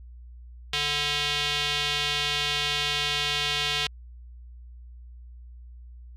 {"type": "tone with band-pass filter", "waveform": "square", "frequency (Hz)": 146.83, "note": "D3", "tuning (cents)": 0, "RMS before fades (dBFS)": -27, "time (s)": [0.73, 3.87], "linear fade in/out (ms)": 2, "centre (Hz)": 3300, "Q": 2.5, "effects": ["added 60 Hz sine -42 dBFS peak until 6.16 s"]}